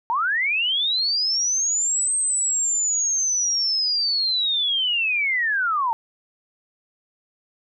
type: linear two-way sweep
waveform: sine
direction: up then down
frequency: 880 to 8372 to 880 Hz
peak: -19 dBFS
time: 0.1-5.93 s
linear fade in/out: 0 ms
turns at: 2.15 s
effects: none